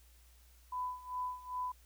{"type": "tone with tremolo", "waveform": "sine", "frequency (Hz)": 1000, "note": "B5", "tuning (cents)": 21, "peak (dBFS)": -34, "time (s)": [0.72, 1.72], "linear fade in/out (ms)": 5, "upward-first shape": "sine", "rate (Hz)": 2.5, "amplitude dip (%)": 85, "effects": ["added 60 Hz sine -60 dBFS peak until 1.85 s", "white hiss -67 dBFS RMS until 1.85 s"]}